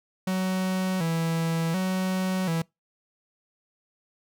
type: tone with vibrato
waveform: 45% pulse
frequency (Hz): 175.3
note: F3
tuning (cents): +7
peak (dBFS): -24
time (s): 0.27-2.62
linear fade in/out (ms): 5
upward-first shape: square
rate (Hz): 0.68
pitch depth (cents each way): 110
effects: noise-tail reverb RT60 0.2 s tail -25 dB re dry